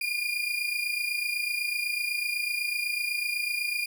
35% pulse tone pair together, 2402 / 2430 Hz, D7 / D#7, +38 / -42 cents, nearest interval unison, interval 20 cents, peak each -29 / -28 dBFS, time 0.01-3.86 s, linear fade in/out 5 ms, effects none

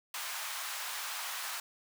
pink high-pass noise, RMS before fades -39 dBFS, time 0.14-1.6 s, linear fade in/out 2 ms, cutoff 870 Hz, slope 24 dB/octave, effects none

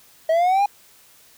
triangle linear sweep, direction up, 633 to 825 Hz, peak -13 dBFS, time 0.29-0.66 s, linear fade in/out 5 ms, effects white hiss -52 dBFS RMS until 1.37 s

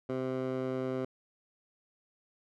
15% pulse tone with band-pass filter, 130 Hz, C3, 11 cents flat, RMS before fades -34 dBFS, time 0.09-1.05 s, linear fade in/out 5 ms, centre 450 Hz, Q 0.78, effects none

